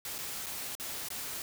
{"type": "noise with dropouts", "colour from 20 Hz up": "white", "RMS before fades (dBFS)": -39, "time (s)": [0.05, 1.42], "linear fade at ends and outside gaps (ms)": 1, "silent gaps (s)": [[0.182, 0.187], [0.461, 0.466], [0.752, 0.798], [1.086, 1.103]], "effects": []}